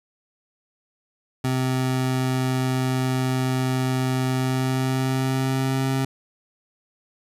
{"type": "tone with pitch glide", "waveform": "25% pulse", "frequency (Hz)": [129.6, 133.24], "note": ["C3", "C3"], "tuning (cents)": [-16, 32], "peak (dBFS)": -17, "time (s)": [1.44, 6.05], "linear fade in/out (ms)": 5, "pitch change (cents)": 48, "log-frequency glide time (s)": [4.32, 5.91], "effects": ["resampled to 32000 Hz"]}